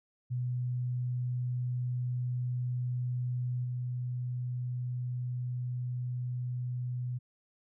sine tone with level steps, 124.1 Hz, B2, 9 cents sharp, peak -30 / -32 dBFS, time 0.3-7.19 s, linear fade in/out 20 ms, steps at 3.64 s, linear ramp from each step 10 ms, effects none

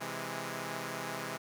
5% pulse chord, C augmented, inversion none, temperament equal with one note detuned, 130.81 / 164.81 / 206.7 Hz, C3 / E3 / G#3, 0 / 0 / -8 cents, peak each -30 dBFS, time 0-1.38 s, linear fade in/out 20 ms, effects none

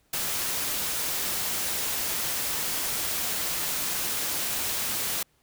white noise, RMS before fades -29 dBFS, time 0.13-5.23 s, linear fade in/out 5 ms, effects pink hiss -67 dBFS RMS until 5.42 s

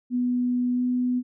sine tone with pitch glide, 246.9 to 248.9 Hz, B3 to B3, 0 to +14 cents, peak -21 dBFS, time 0.1-1.23 s, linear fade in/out 50 ms, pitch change +14 cents, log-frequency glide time 0.73-0.82 s, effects none

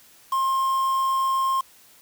triangle tone with quantisation, 1062 Hz, C6, 25 cents sharp, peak -18 dBFS, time 0.32-1.61 s, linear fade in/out 5 ms, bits 6, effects white hiss -53 dBFS RMS until 2.01 s

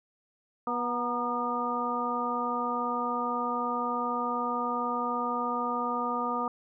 harmonic tone with a mistuned harmonic, 243.4 Hz, B3, 25 cents flat, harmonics 1 / 2 / 3 / 4 / 5, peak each -35 / -36 / -36 / -34 / -31 dBFS, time 0.67-6.48 s, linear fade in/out 2 ms, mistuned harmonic 4, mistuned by -59 cents, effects none

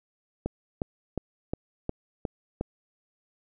click train, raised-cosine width 2 ms, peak -15 dBFS, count 7, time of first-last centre 0.46-2.611 s, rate 2.79 Hz, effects none

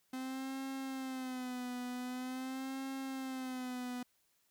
45% pulse tone with vibrato, 257.6 Hz, C4, 27 cents flat, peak -39 dBFS, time 0.13-4.03 s, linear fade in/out 5 ms, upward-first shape sine, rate 0.45 Hz, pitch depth 69 cents each way, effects white hiss -75 dBFS RMS until 4.5 s

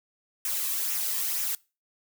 blue noise with flanger, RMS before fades -29 dBFS, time 0.45-1.55 s, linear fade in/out 2 ms, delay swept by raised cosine 0.22 to 1.42 ms, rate 2.1 Hz, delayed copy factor -0.5, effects noise-tail reverb RT60 0.3 s tail -23 dB re dry

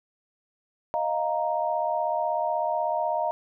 sine chord, Eb suspended second, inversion none, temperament equal, 622.3 / 698.5 / 932.3 Hz, Eb5 / F5 / Bb5, 0 / 0 / 0 cents, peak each -28 dBFS, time 0.94-3.31 s, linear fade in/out 0 ms, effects none

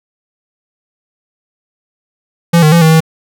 square tone with pitch steps, 169.7 / 153.6 / 169.4 / 159.6 / 160.5 Hz, F3 / D#3 / E3 / D#3 / E3, -49 / -22 / +48 / +44 / -46 cents, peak -5 dBFS, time 2.53-3.005 s, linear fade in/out 10 ms, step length 95 ms, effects none

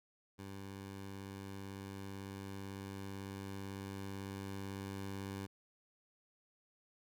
15% pulse tone with level ramp, 98 Hz, G2, in tune, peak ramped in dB -40 to -35 dBFS, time 0.38-5.47 s, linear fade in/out 20 ms, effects none

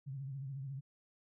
sine tone with vibrato, 135.9 Hz, C#3, 34 cents flat, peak -40 dBFS, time 0.06-0.81 s, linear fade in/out 20 ms, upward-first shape triangle, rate 14 Hz, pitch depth 100 cents each way, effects none

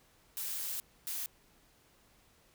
blue noise bursts at uneven times, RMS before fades -38 dBFS, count 2, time 0.37-0.8 / 1.07-1.26 s, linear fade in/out 0 ms, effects pink hiss -66 dBFS RMS until 2.54 s

